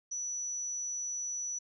sine tone, 5920 Hz, F#8, in tune, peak -34 dBFS, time 0.11-1.59 s, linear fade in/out 10 ms, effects none

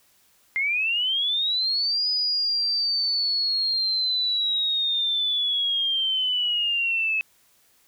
sine linear two-way sweep, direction up then down, 2083 to 4978 to 2578 Hz, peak -21 dBFS, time 0.56-7.21 s, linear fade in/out 0 ms, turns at 2.09 s, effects white hiss -61 dBFS RMS until 7.87 s

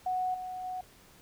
sine tone with level steps, 738 Hz, F#5, 5 cents flat, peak -28 / -36 / -34 dBFS, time 0.06-0.81 s, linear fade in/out 5 ms, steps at 0.34 / 0.64 s, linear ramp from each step 5 ms, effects pink hiss -58 dBFS RMS until 1.21 s

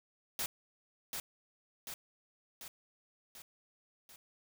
white noise with echo, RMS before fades -36 dBFS, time 0.39-0.46 s, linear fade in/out 2 ms, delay 740 ms, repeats 5, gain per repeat -4 dB, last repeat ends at 4.16 s, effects none

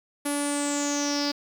sawtooth tone with low-pass filter sweep, 288.2 Hz, D4, 33 cents flat, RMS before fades -27 dBFS, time 0.25-1.32 s, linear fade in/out 10 ms, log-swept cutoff 11000 to 4800 Hz, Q 9.2, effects 8-bit

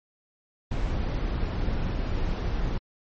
brown noise, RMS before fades -27 dBFS, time 0.71-2.78 s, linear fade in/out 5 ms, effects low-pass 5000 Hz 12 dB/octave + MP3 32 kbps

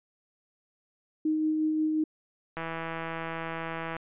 sine tone with tremolo, 311.1 Hz, D#4, in tune, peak -23 dBFS, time 1.25-2.04 s, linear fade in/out 5 ms, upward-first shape sine, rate 5.6 Hz, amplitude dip 25%
click train, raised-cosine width 0.5 ms, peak -20 dBFS, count 230, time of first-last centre 2.57-3.966 s, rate 164 Hz
effects resampled to 8000 Hz

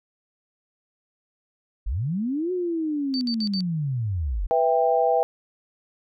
sine linear two-way sweep, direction up then down, 37.82 to 370 to 37.82 Hz, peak -23 dBFS, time 1.86-4.47 s, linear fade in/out 10 ms, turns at 2.52 s
sine tone bursts, 4580 Hz, D8, 44 cents flat, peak -27 dBFS, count 4, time 3.14-3.606 s, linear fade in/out 0 ms, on 70 ms, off 62 ms
sine chord, E minor, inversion second, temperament just, 494.4 / 659.3 / 791.1 Hz, B4 / E5 / G5, +2 / 0 / +16 cents, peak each -22 dBFS, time 4.51-5.23 s, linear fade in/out 0 ms
effects none

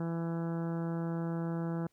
harmonic tone, 166.8 Hz, E3, 21 cents sharp, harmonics 1 / 2 / 3 / 4 / 5 / 6 / 7 / 8 / 9 / 10, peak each -33 / -39 / -44 / -48 / -49 / -52 / -56 / -52 / -56 / -59 dBFS, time 0-1.87 s, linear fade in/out 2 ms, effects pink hiss -75 dBFS RMS until 1.92 s

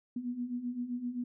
sine beating tone pair, 239.2 / 246.9 Hz, A#3 / B3, +45 / 0 cents, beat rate 7.7 Hz, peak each -40 / -35 dBFS, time 0.16-1.24 s, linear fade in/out 5 ms, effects none

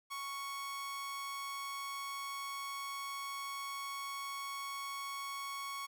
sawtooth tone with amplitude modulation, 1108.7 Hz, C#6, in tune, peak -35 dBFS, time 0.1-5.87 s, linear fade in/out 20 ms, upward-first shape sine, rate 294 Hz, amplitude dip 25%, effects none

